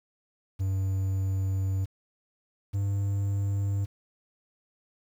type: tone pair in turn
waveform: triangle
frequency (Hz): 95.8 / 99.43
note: G2 / G2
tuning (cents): -39 / +25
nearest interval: minor second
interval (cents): 64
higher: second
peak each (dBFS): -23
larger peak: neither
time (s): 0.59-1.86 / 2.73-3.86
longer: first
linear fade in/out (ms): 20
effects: 9-bit